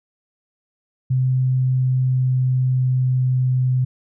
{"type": "tone with pitch glide", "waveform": "sine", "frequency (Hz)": [129.1, 127.84], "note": ["C3", "C3"], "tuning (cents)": [-23, -40], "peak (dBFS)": -15, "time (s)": [1.1, 3.85], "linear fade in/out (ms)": 10, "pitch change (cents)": -17, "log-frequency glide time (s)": [1.4, 3.7], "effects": []}